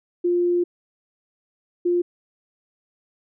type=tone bursts at uneven times; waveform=sine; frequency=351 Hz; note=F4; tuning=9 cents sharp; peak=-17 dBFS; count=2; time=0.24-0.64 / 1.85-2.02 s; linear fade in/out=10 ms; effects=none